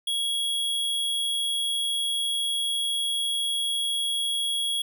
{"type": "tone", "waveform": "square", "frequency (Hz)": 3322, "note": "G#7", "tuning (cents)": 0, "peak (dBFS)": -25, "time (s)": [0.07, 4.82], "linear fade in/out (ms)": 5, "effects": []}